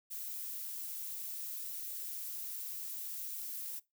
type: noise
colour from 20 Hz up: violet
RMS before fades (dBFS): -42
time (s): 0.1-3.8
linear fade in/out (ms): 20
effects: noise-tail reverb RT60 0.2 s tail -20 dB re dry